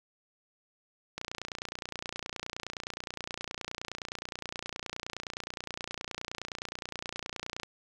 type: click train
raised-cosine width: 0.2 ms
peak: -19 dBFS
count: 192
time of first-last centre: 1.18-7.633 s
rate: 29.6 Hz
effects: none